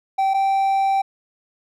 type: tone pair in turn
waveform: triangle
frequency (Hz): 775 / 779.9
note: G5 / G5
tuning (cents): -20 / -9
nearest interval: unison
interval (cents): 11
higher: second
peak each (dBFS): -14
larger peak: neither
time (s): 0.18-0.34 / 0.34-1.02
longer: second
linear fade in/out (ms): 10
effects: none